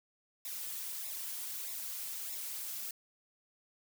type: noise with flanger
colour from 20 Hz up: blue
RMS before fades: -41 dBFS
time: 0.45-2.91 s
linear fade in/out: 2 ms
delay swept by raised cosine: 0.64 to 4.64 ms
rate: 1.6 Hz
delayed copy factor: -0.8
effects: none